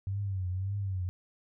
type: tone with vibrato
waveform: sine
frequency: 95.7 Hz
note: G2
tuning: 41 cents flat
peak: -30 dBFS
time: 0.07-1.09 s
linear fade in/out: 0 ms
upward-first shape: triangle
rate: 1.8 Hz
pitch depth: 110 cents each way
effects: none